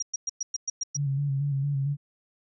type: tone bursts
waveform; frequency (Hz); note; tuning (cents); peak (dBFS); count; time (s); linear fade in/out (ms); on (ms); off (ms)
sine; 5700; F8; +34; -26; 8; 0-0.97; 5; 25; 110
type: tone with vibrato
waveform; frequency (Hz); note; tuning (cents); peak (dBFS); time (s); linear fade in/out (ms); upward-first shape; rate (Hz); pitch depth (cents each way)
sine; 140; C#3; +18; -24; 0.95-1.97; 50; square; 4.4; 40
effects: none